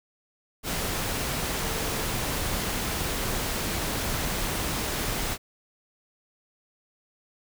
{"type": "tone in noise", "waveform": "sine", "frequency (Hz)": 450, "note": "A4", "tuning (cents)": 39, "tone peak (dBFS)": -39, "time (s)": [1.64, 2.07], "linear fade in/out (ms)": 50, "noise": "pink", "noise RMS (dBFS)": -29, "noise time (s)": [0.63, 5.38], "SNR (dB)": -13, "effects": []}